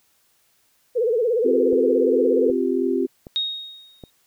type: tone with vibrato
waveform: sine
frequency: 466.2 Hz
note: A#4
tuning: in tune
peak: -17 dBFS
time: 0.95-2.52 s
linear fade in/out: 20 ms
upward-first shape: sine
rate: 17 Hz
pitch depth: 140 cents each way
type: chord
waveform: sine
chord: C suspended fourth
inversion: none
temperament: equal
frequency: 261.6 / 349.2 / 392 Hz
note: C4 / F4 / G4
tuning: 0 / 0 / 0 cents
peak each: -23 dBFS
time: 1.44-3.07 s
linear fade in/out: 20 ms
type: click train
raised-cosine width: 2 ms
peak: -24 dBFS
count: 4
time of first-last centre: 1.73-4.038 s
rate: 1.3 Hz
type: tone with exponential decay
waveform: sine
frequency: 3741 Hz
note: A#7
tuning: 5 cents sharp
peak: -18 dBFS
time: 3.36-4.1 s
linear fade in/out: 0 ms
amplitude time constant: 160 ms
effects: white hiss -63 dBFS RMS until 4.26 s